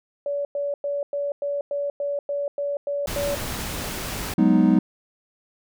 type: tone bursts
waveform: sine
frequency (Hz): 571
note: D5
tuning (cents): -49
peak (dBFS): -23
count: 11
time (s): 0.26-3.35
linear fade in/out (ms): 2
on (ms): 190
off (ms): 100
type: noise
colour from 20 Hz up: pink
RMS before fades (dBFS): -30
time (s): 3.07-4.34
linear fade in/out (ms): 5
type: chord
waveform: triangle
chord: G# minor seventh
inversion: third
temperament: equal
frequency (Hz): 185 / 207.7 / 246.9 / 311.1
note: F#3 / G#3 / B3 / D#4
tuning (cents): 0 / 0 / 0 / 0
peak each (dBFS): -18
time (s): 4.38-4.79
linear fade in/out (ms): 5
effects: none